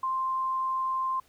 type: tone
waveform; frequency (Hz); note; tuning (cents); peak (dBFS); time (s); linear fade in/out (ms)
sine; 1048; C6; +2; -26; 0.03-1.2; 5
effects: pink hiss -63 dBFS RMS until 1.28 s